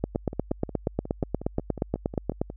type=two click trains; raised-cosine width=2 ms; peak=-11 / -22 dBFS; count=21 / 14; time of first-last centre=0.04-2.415 / 0.15-2.501 s; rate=8.42 / 5.53 Hz; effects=added 50 Hz sine -43 dBFS peak until 2.56 s